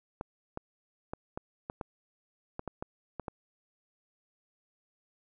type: clicks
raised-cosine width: 1 ms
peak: -22 dBFS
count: 11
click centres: 0.211 / 0.574 / 1.135 / 1.375 / 1.699 / 1.812 / 2.594 / 2.677 / 2.825 / 3.197 / 3.282 s
effects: none